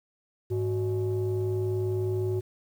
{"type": "tone pair together", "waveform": "sine", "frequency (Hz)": [103.91, 370], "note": ["G#2", "F#4"], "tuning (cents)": [1, 0], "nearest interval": "octave + minor seventh", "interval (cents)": 2199, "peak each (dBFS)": -26, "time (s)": [0.5, 2.41], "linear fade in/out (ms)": 20, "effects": ["tanh soft clip ceiling -22 dBFS", "9-bit"]}